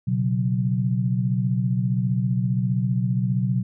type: chord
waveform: sine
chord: B suspended second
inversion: none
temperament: equal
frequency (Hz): 123.47 / 138.59 / 185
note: B2 / C#3 / F#3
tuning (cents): 0 / 0 / 0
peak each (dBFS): -22 / -27 / -24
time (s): 0.07-3.63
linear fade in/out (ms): 10
effects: none